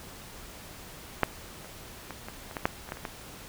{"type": "clicks", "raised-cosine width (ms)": 0.5, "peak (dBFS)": [-6, -30, -22, -22, -27, -17, -8, -26, -18, -27, -18], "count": 11, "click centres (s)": [1.233, 1.646, 2.107, 2.285, 2.512, 2.568, 2.655, 2.89, 2.921, 2.971, 3.052], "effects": ["pink hiss -46 dBFS RMS until 3.48 s"]}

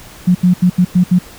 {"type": "tone bursts at uneven times", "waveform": "sine", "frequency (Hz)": 180, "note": "F#3", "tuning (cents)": -47, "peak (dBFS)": -6, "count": 6, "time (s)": [[0.27, 0.35], [0.43, 0.54], [0.62, 0.7], [0.78, 0.85], [0.95, 1.04], [1.11, 1.19]], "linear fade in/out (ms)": 10, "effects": ["pink hiss -37 dBFS RMS until 1.38 s"]}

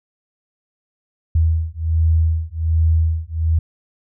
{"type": "beating tone pair", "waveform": "sine", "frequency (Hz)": [80.3, 81.6], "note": ["E2", "E2"], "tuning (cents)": [-45, -17], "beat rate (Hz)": 1.3, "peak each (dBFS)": -17, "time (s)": [1.35, 3.59], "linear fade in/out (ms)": 5, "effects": []}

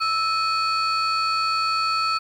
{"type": "tone cluster", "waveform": "sine", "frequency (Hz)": [1314, 2503, 4443], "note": ["E6", "D#7", "C#8"], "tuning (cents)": [-6, 10, 3], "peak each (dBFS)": [-20, -28, -25], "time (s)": [0, 2.19], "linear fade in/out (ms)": 20, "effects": ["tanh soft clip ceiling -15 dBFS", "9-bit"]}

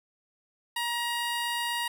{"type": "tone", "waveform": "15% pulse", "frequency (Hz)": 948, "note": "A#5", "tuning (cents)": 29, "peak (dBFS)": -22, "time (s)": [0.76, 1.88], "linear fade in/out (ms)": 5, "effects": []}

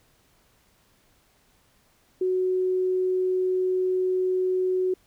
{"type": "tone", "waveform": "sine", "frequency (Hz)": 370, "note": "F#4", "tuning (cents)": 0, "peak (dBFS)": -21, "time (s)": [2.21, 4.94], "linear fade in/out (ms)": 5, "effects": ["pink hiss -63 dBFS RMS until 5.06 s"]}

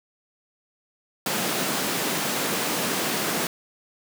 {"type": "high-pass noise", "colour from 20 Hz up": "pink", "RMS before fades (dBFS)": -26, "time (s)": [1.26, 3.47], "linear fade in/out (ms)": 2, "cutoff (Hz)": 170, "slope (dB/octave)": 24, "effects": []}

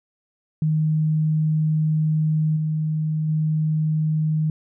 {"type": "tone with level steps", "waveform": "sine", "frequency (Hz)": 155.56, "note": "D#3", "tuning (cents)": 0, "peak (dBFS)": [-17, -20, -18], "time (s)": [0.62, 4.5], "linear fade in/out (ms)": 2, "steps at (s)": [2.56, 3.28], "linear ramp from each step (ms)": 10, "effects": []}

